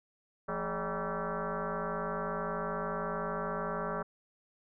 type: tone with frequency modulation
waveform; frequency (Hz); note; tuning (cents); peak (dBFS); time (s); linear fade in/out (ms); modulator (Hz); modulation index
sine; 366.6; F#4; -16; -32; 0.48-4.03; 10; 196; 5.6
effects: none